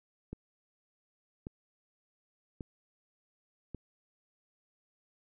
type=click train; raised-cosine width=3 ms; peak=-27 dBFS; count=4; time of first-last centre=0.33-3.747 s; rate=0.878 Hz; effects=none